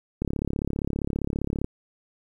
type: click train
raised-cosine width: 3 ms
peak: -14 dBFS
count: 51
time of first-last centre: 0.22-1.645 s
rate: 35.1 Hz
effects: 9-bit